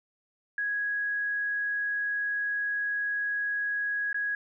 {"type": "tone with dropouts", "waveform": "sine", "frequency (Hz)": 1661.2, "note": "G#6", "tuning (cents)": 0, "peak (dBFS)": -27, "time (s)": [0.58, 4.35], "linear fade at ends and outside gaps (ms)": 2, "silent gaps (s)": [4.129, 4.144], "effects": []}